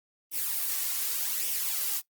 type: noise with flanger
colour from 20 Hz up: blue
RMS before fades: -30 dBFS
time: 0.31-2.02 s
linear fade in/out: 50 ms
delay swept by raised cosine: 0.34 to 2.84 ms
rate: 0.85 Hz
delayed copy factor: +0.55
effects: noise-tail reverb RT60 0.1 s tail -18 dB re dry + Opus 32 kbps